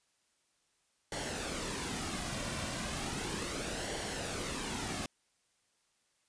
pink noise with flanger, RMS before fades -38 dBFS, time 1.12-5.06 s, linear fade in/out 2 ms, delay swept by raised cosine 0.79 to 2.39 ms, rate 0.35 Hz, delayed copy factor -0.5, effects white hiss -75 dBFS RMS until 6.28 s + resampled to 22050 Hz

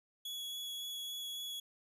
40% pulse tone with vibrato, 3369 Hz, G#7, 24 cents sharp, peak -39 dBFS, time 0.25-1.6 s, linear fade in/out 5 ms, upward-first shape sine, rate 3.6 Hz, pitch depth 8 cents each way, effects none

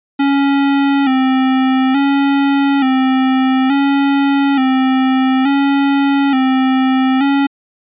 square tone with vibrato, 270 Hz, C#4, 45 cents flat, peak -11 dBFS, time 0.19-7.47 s, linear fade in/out 10 ms, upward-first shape square, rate 0.57 Hz, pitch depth 54 cents each way, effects resampled to 8000 Hz

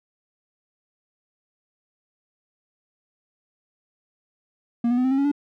triangle tone with pitch steps, 235.9 / 243.9 / 252.2 / 260.8 / 269.7 / 278.9 / 288.4 Hz, A#3 / B3 / B3 / C4 / C#4 / C#4 / D4, +21 / -21 / +36 / -5 / -47 / +11 / -31 cents, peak -16 dBFS, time 4.84-5.316 s, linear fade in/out 5 ms, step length 68 ms, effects none

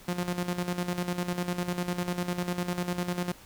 sawtooth tone with tremolo, 177.2 Hz, F3, 25 cents sharp, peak -23 dBFS, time 0.08-3.32 s, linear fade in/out 5 ms, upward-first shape square, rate 10 Hz, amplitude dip 65%, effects pink hiss -52 dBFS RMS until 3.45 s

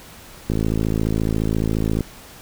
click train, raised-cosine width 3 ms, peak -8 dBFS, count 83, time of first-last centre 0.5-2.007 s, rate 54.4 Hz, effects pink hiss -42 dBFS RMS until 2.41 s

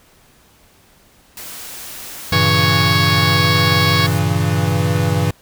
white noise, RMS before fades -32 dBFS, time 1.37-4.19 s, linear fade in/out 2 ms
square chord, G diminished seventh, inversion none, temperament equal with one note detuned, 98 / 116.54 / 138.59 / 163.58 Hz, G2 / Bb2 / Db3 / Fb3, 0 / 0 / 0 / -13 cents, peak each -19 / -23 / -22 / -20 dBFS, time 2.32-5.31 s, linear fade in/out 5 ms
harmonic tone, 554.4 Hz, C#5, in tune, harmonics 2 / 3 / 4 / 5 / 6 / 7 / 8 / 9 / 10, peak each -20 / -23 / -21 / -31 / -24 / -25 / -23 / -28 / -31 dBFS, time 2.32-4.07 s, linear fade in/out 10 ms
effects pink hiss -51 dBFS RMS until 5.41 s

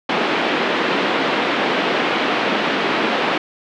pink band-pass noise, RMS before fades -19 dBFS, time 0.09-3.38 s, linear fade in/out 5 ms, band 230 to 3400 Hz, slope 24 dB/octave, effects none

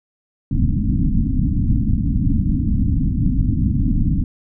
pink low-pass noise, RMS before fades -17 dBFS, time 0.51-4.24 s, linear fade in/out 2 ms, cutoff 290 Hz, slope 96 dB/octave, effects none

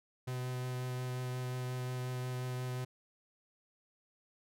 45% pulse tone with vibrato, 126.5 Hz, B2, 42 cents sharp, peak -36 dBFS, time 0.27-2.85 s, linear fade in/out 10 ms, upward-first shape sine, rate 5.6 Hz, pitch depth 10 cents each way, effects none

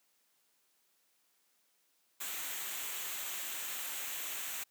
white noise with comb filter, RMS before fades -40 dBFS, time 2.2-4.64 s, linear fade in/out 10 ms, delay 0.2 ms, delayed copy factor -0.55, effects white hiss -74 dBFS RMS until 4.7 s + high-pass 200 Hz 12 dB/octave

